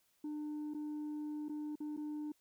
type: tone with dropouts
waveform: sine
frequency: 300 Hz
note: D4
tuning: 37 cents sharp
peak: -36 dBFS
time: 0.24-2.32 s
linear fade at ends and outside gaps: 5 ms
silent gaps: 0.738-0.746 / 1.485-1.494 / 1.756-1.803 / 1.966-1.974 s
effects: tanh soft clip ceiling -38 dBFS + white hiss -75 dBFS RMS until 2.4 s